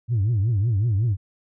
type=tone with vibrato; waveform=sine; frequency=107.9 Hz; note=A2; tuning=33 cents flat; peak=-16 dBFS; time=0.08-1.17 s; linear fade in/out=50 ms; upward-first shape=triangle; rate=5.4 Hz; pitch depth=260 cents each way; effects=tanh soft clip ceiling -16 dBFS